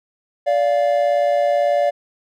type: tone pair together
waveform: triangle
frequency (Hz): 580.3 / 698.5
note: D5 / F5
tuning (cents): -21 / 0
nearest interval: minor third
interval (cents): 321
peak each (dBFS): -14 / -17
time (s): 0.46-1.91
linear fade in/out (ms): 20
effects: none